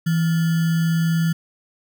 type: tone with sample-and-hold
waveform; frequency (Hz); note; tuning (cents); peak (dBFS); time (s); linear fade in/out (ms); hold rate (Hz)
sine; 164.81; E3; 0; -16; 0.06-1.33; 10; 1575
effects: none